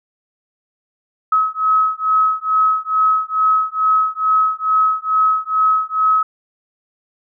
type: beating tone pair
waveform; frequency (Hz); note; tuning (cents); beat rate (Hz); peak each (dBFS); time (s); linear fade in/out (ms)
sine; 1280 / 1282.3; D#6 / E6; +49 / -48; 2.3; -16; 1.32-6.23; 5
effects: none